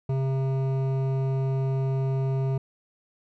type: tone with hard clipping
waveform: sine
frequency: 133.7 Hz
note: C3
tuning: 38 cents sharp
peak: -25 dBFS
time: 0.09-2.58 s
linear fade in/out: 5 ms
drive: 12 dB
effects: none